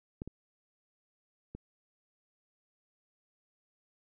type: clicks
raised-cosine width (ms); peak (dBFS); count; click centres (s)
3; -25 / -29 / -29; 3; 0.219 / 0.276 / 1.55
effects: none